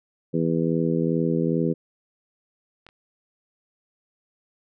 harmonic tone, 82.41 Hz, E2, in tune, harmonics 2 / 3 / 4 / 5 / 6, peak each -24 / -26 / -27 / -28 / -29 dBFS, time 0.33-1.74 s, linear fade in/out 20 ms
clicks, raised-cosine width 0.3 ms, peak -29 / -34 dBFS, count 2, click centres 2.866 / 2.889 s
effects none

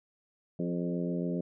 harmonic tone with a mistuned harmonic, 87.31 Hz, F2, in tune, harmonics 2 / 3 / 4 / 5 / 6 / 7, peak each -32 / -36 / -38 / -40 / -42 / -43 dBFS, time 0.59-1.41 s, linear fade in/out 5 ms, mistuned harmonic 5, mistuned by -19 cents, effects none

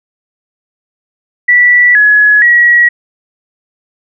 sine tone with pitch steps, 1958 / 1690 / 1916 Hz, B6 / G#6 / A#6, -15 / +30 / +47 cents, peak -3 dBFS, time 1.48-2.89 s, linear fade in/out 10 ms, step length 470 ms, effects none

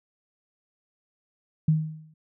sine tone with exponential decay, 156.5 Hz, D#3, 10 cents sharp, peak -15 dBFS, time 1.68-2.14 s, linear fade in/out 5 ms, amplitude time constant 100 ms, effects none

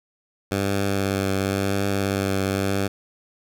10% pulse tone with vibrato, 98 Hz, G2, in tune, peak -13 dBFS, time 0.51-2.88 s, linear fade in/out 10 ms, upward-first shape triangle, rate 0.92 Hz, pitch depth 26 cents each way, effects none

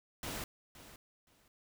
pink noise with echo, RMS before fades -41 dBFS, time 0.23-0.44 s, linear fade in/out 2 ms, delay 520 ms, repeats 2, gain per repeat -14 dB, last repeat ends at 1.48 s, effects none

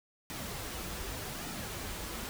pink noise with flanger, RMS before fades -40 dBFS, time 0.3-2.29 s, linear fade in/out 0 ms, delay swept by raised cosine 1.8 to 7.6 ms, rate 0.85 Hz, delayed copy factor -0.5, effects none

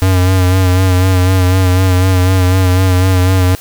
square tone with vibrato, 92.5 Hz, F#2, in tune, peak -8 dBFS, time 0.02-3.55 s, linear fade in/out 0 ms, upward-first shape sine, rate 4 Hz, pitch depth 39 cents each way, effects white hiss -34 dBFS RMS until 3.6 s

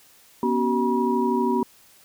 sine tone cluster, 242.9 / 275.5 / 378.8 / 962 Hz, B3 / C#4 / F#4 / B5, -29 / -11 / +41 / -46 cents, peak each -23 / -29 / -24 / -25 dBFS, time 0.43-1.63 s, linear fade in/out 2 ms, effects white hiss -54 dBFS RMS until 2.04 s

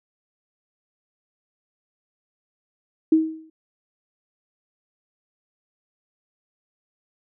sine tone with exponential decay, 318.1 Hz, D#4, 38 cents sharp, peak -10 dBFS, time 3.12-3.5 s, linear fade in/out 5 ms, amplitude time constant 81 ms, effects none

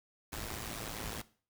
pink noise with amplitude modulation, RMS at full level -38 dBFS, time 0.32-1.22 s, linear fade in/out 10 ms, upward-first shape sine, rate 110 Hz, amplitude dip 75%, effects noise-tail reverb RT60 0.4 s tail -17 dB re dry

